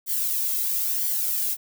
violet noise with flanger, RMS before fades -25 dBFS, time 0.06-1.57 s, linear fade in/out 50 ms, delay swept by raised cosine 0.76 to 1.71 ms, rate 1 Hz, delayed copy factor -0.6, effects none

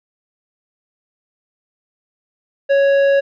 triangle tone with tanh clipping, 555 Hz, C#5, 2 cents sharp, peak -12 dBFS, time 2.69-3.21 s, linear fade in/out 20 ms, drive 14 dB, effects none

